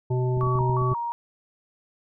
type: harmonic tone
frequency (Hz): 126.1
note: B2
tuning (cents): +36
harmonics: 1 / 3 / 5 / 7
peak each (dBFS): -22 / -28 / -38 / -36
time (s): 0.1-0.94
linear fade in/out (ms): 10
type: clicks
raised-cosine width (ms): 5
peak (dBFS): -22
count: 8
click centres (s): 0.374 / 0.433 / 0.469 / 0.555 / 0.609 / 0.697 / 0.818 / 0.918
type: tone with vibrato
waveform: sine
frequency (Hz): 1032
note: C6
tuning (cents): -24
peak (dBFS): -26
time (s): 0.41-1.12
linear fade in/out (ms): 0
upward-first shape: square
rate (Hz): 2.8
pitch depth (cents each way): 160
effects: none